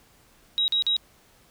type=tone bursts; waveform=sine; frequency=3824 Hz; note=A#7; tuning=43 cents sharp; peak=-20 dBFS; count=3; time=0.58-0.966 s; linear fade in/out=0 ms; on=100 ms; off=43 ms; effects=pink hiss -58 dBFS RMS until 1.5 s